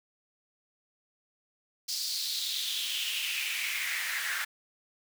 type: noise with high-pass filter sweep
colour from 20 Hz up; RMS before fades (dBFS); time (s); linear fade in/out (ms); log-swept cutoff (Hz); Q
pink; -33; 1.88-4.45; 10; 4900 to 1600; 4.5
effects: none